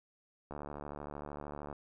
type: click train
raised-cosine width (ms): 1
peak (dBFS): -29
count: 90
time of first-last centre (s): 0.51-1.728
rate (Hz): 73.1
effects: none